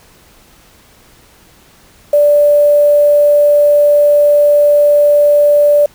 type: tone with quantisation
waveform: sine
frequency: 585 Hz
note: D5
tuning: 7 cents flat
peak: -5 dBFS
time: 2.13-5.86 s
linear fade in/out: 5 ms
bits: 5
effects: pink hiss -45 dBFS RMS until 5.94 s